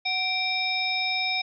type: harmonic tone with a mistuned harmonic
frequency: 745 Hz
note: F#5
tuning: 12 cents sharp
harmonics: 1 / 3 / 5 / 7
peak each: -32 / -27 / -29 / -32 dBFS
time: 0.05-1.42 s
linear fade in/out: 10 ms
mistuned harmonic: 3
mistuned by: +88 cents
effects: none